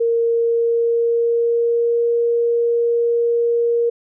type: tone with pitch glide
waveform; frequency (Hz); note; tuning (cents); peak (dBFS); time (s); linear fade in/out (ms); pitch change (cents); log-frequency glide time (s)
sine; 463.9 to 469.8; A#4 to A#4; -8 to +13; -14; 0-3.9; 10; +21; 0.26-2.06
effects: none